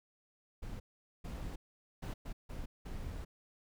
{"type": "noise bursts at uneven times", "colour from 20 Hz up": "brown", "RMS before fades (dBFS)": -42, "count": 6, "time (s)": [[0.62, 0.8], [1.24, 1.56], [2.02, 2.14], [2.25, 2.33], [2.49, 2.66], [2.85, 3.25]], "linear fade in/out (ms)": 10, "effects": []}